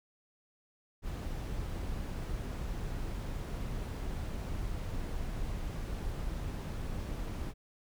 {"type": "noise", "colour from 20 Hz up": "brown", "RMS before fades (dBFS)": -37, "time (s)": [1.02, 7.54], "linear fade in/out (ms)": 50, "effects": []}